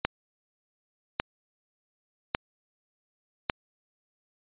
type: click train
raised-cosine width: 0.3 ms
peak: -7 dBFS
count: 4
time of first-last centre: 0.05-3.498 s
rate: 0.87 Hz
effects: resampled to 8000 Hz